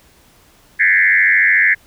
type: tone with frequency modulation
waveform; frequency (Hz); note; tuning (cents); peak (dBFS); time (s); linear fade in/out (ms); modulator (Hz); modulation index
sine; 1912; A#6; +43; -9; 0.79-1.75; 20; 93.7; 2.9
effects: pink hiss -50 dBFS RMS until 1.86 s